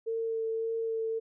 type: tone with vibrato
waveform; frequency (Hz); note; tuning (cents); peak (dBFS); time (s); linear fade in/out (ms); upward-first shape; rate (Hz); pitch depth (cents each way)
sine; 450.7; A4; +42; -29; 0.06-1.2; 20; sine; 1.8; 13
effects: none